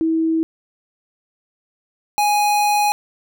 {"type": "tone pair in turn", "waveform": ["sine", "square"], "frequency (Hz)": [323.6, 830.2], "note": ["E4", "G#5"], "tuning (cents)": [-32, -1], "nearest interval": "octave + major third", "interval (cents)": 1631, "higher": "second", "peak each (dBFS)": -15, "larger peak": "neither", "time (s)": [[0.01, 0.43], [2.18, 2.92]], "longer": "second", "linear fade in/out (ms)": 0, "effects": []}